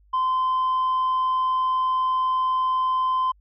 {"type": "tone with tanh clipping", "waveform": "sine", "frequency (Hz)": 1032, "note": "C6", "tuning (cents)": -24, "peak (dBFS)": -20, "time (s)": [0.13, 3.32], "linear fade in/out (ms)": 10, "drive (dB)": 1, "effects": ["added 50 Hz sine -54 dBFS peak until 3.4 s"]}